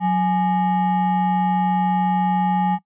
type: ring-modulated tone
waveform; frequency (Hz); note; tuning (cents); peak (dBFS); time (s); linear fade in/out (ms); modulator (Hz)
triangle; 510; C5; -44; -11; 0-2.79; 50; 327
effects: noise-tail reverb RT60 0.1 s tail -19 dB re dry + resampled to 8000 Hz